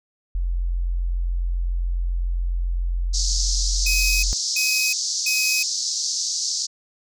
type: tone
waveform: sine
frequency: 43.65 Hz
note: F1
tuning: in tune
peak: -20 dBFS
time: 0.35-4.33 s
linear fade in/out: 0 ms
type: band-pass noise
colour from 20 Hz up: white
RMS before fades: -25 dBFS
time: 3.13-6.67 s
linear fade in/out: 20 ms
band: 4500 to 6600 Hz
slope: 48 dB/octave
type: tone bursts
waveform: sawtooth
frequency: 2528 Hz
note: D#7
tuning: 27 cents sharp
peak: -17 dBFS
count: 3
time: 3.86-5.63 s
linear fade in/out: 5 ms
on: 370 ms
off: 330 ms
effects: none